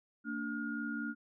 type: tone cluster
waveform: sine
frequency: 226.6 / 290.7 / 1425 Hz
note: A#3 / D4 / F6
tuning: -49 / -18 / +34 cents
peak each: -39 / -40 / -40 dBFS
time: 0.24-1.15 s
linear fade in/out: 50 ms
effects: none